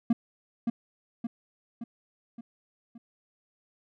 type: tone with echo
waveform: triangle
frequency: 233.1 Hz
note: A#3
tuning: in tune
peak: -17 dBFS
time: 0.1-0.13 s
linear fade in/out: 5 ms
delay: 570 ms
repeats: 5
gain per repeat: -5 dB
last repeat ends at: 2.98 s
effects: none